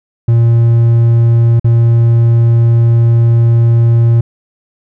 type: tone with dropouts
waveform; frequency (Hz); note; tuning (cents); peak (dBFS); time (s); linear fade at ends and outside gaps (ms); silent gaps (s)
triangle; 116.54; A#2; 0; -3; 0.28-4.21; 5; 1.597-1.644
effects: none